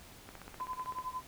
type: click train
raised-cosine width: 0.5 ms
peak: -32 dBFS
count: 12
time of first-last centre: 0.29-0.986 s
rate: 15.8 Hz
type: tone with tremolo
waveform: sine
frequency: 1017 Hz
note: C6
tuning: 50 cents flat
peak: -33 dBFS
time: 0.6-1.22 s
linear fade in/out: 0 ms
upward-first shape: triangle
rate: 11 Hz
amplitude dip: 100%
effects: pink hiss -54 dBFS RMS until 1.27 s